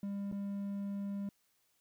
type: tone with dropouts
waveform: triangle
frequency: 200 Hz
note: G3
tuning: 35 cents sharp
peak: -34 dBFS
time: 0.03-1.29 s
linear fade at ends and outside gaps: 2 ms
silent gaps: 0.316-0.324 s
effects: white hiss -75 dBFS RMS until 1.8 s